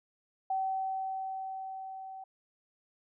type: tone with level ramp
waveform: sine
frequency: 765 Hz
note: G5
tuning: 42 cents flat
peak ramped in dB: -28 to -42 dBFS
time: 0.5-2.24 s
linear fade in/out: 5 ms
effects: none